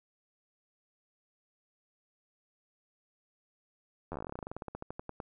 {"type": "slowing click train", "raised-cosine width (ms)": 1, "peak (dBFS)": -25, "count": 26, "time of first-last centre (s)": [4.12, 5.202], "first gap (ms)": 11, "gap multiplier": 1.1, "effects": []}